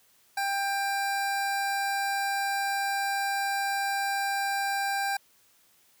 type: tone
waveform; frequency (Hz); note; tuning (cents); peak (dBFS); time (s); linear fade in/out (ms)
25% pulse; 793; G5; +20; -23; 0.37-5.17; 5
effects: white hiss -63 dBFS RMS until 6 s + high-pass 60 Hz 12 dB/octave